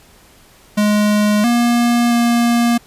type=tone with pitch steps; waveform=square; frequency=209.1 / 238.1 / 236.4 Hz; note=G#3 / A#3 / A#3; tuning=+12 / +37 / +24 cents; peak=-12 dBFS; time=0.77-2.78 s; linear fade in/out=10 ms; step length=670 ms; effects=pink hiss -47 dBFS RMS until 2.86 s + resampled to 32000 Hz